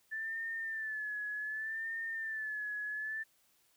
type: tone with vibrato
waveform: sine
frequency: 1753 Hz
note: A6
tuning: 7 cents flat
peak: -36 dBFS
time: 0.11-3.24 s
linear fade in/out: 20 ms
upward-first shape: sine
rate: 0.66 Hz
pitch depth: 65 cents each way
effects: white hiss -71 dBFS RMS until 3.76 s